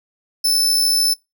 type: tone with amplitude modulation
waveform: sawtooth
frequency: 5274 Hz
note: E8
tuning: in tune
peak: -10 dBFS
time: 0.44-1.14 s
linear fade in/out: 10 ms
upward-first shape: sine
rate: 73.4 Hz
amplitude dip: 35%
effects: noise-tail reverb RT60 0.2 s tail -22 dB re dry